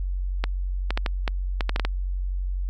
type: clicks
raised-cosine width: 0.3 ms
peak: -9 dBFS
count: 10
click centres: 0.44 / 0.906 / 0.975 / 1.062 / 1.278 / 1.608 / 1.694 / 1.761 / 1.797 / 1.85 s
effects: added 46 Hz sine -24 dBFS peak until 2.69 s